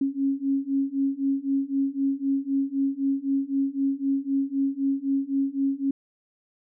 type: beating tone pair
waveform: sine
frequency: 271.9 / 275.8 Hz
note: C#4 / C#4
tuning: -33 / -9 cents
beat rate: 3.9 Hz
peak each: -26 / -25 dBFS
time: 0.01-5.91 s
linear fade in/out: 5 ms
effects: none